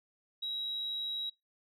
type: tone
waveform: sine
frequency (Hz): 3853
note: B7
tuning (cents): -44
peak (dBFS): -33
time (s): 0.42-1.3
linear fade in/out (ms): 10
effects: noise-tail reverb RT60 0.2 s tail -23 dB re dry + tanh soft clip ceiling -29 dBFS